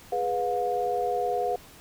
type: chord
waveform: sine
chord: F diminished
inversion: first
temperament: equal with one note detuned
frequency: 415.3 / 493.9 / 715.2 Hz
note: Ab4 / Cb5 / F5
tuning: 0 / 0 / +41 cents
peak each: -31 / -29 / -27 dBFS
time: 0.12-1.56 s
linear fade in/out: 5 ms
effects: pink hiss -50 dBFS RMS until 1.8 s